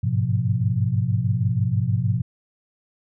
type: tone cluster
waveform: sine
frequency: 99.4 / 105.7 / 124.5 / 173.7 Hz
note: G2 / G#2 / B2 / F3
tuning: +25 / +31 / +14 / -9 cents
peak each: -27 / -23 / -22 / -27 dBFS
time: 0.03-2.22 s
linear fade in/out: 10 ms
effects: none